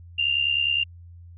sine tone with amplitude modulation, 2794 Hz, F7, in tune, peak -17 dBFS, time 0.18-0.84 s, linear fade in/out 10 ms, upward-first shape sine, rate 69.8 Hz, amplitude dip 70%, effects added 86 Hz sine -42 dBFS peak until 1.37 s

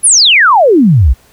sine exponential sweep, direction down, 11290 to 54 Hz, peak -3 dBFS, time 0.03-1.14 s, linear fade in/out 20 ms, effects pink hiss -46 dBFS RMS until 1.32 s

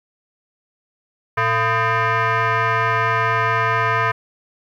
sine tone with frequency modulation, 115.1 Hz, A#2, 22 cents flat, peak -14 dBFS, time 1.37-4.12 s, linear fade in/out 10 ms, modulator 564 Hz, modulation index 3.2, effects tanh soft clip ceiling -12 dBFS + 9-bit

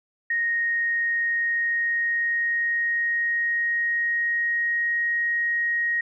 sine tone with pitch glide, 1865 to 1880.1 Hz, A#6 to A#6, 0 to +14 cents, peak -21 dBFS, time 0.3-6.01 s, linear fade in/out 5 ms, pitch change +14 cents, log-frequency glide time 1.2-4.99 s, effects none

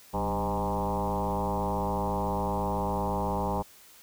sine tone with frequency modulation, 506 Hz, B4, 42 cents sharp, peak -26 dBFS, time 0.13-3.63 s, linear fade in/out 20 ms, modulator 106 Hz, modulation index 4.6, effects white hiss -54 dBFS RMS until 4.02 s

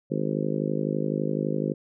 harmonic tone, 51.91 Hz, G#1, in tune, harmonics 3 / 4 / 5 / 6 / 7 / 8 / 9 / 10, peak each -30 / -31 / -32 / -33 / -33 / -34 / -35 / -35 dBFS, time 0.1-1.74 s, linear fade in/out 20 ms, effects none

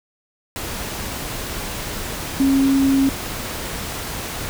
sine tone in noise, 271.5 Hz, C#4, 36 cents flat, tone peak -13 dBFS, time 2.4-3.09 s, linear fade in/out 0 ms, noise pink, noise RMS -28 dBFS, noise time 0.56-4.49 s, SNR +12 dB, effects none

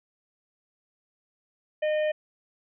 harmonic tone, 612 Hz, D#5, 29 cents flat, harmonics 1 / 3 / 4 / 5, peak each -23 / -36 / -40 / -44 dBFS, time 1.82-2.12 s, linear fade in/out 10 ms, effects none

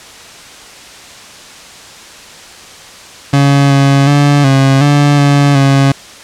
30% pulse tone with pitch steps, 140.3 / 138.7 / 144 / 135.3 / 144.6 / 142.5 / 137.4 Hz, C#3 / C#3 / D3 / C#3 / D3 / C#3 / C#3, +21 / +1 / -34 / -42 / -27 / +48 / -15 cents, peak -3 dBFS, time 3.33-5.92 s, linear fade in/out 5 ms, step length 370 ms, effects white hiss -33 dBFS RMS until 6.23 s + low-pass 7000 Hz 12 dB/octave

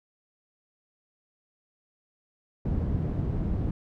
white low-pass noise, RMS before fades -28 dBFS, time 2.65-3.71 s, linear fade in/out 5 ms, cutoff 160 Hz, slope 12 dB/octave, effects none

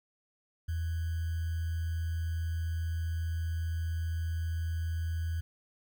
sine tone with sample-and-hold, 82.41 Hz, E2, in tune, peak -30 dBFS, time 0.68-5.41 s, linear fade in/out 10 ms, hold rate 1575 Hz, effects none

